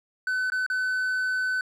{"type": "tone with dropouts", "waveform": "triangle", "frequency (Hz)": 1511, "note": "F#6", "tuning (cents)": 36, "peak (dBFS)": -22, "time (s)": [0.27, 1.61], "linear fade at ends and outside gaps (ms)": 2, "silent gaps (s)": [[0.501, 0.52], [0.664, 0.7]], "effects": ["resampled to 32000 Hz"]}